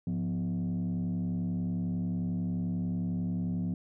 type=tone with frequency modulation; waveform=sine; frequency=176.4 Hz; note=F3; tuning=18 cents sharp; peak=-27 dBFS; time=0.07-3.74 s; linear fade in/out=2 ms; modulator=71.2 Hz; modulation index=0.89; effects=tanh soft clip ceiling -27 dBFS